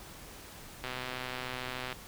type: click train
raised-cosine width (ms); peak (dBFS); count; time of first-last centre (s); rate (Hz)
0.3; -21; 139; 0.84-1.927; 127
effects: pink hiss -49 dBFS RMS until 2.07 s